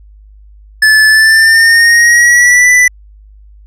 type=tone with pitch glide; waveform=square; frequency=1738 to 1984.9 Hz; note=A6 to B6; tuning=-22 to +8 cents; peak=-4 dBFS; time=0.82-2.88 s; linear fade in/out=5 ms; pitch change=+230 cents; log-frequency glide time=1.08-2.7 s; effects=added 51 Hz sine -35 dBFS peak until 3.66 s + low-pass 10000 Hz 12 dB/octave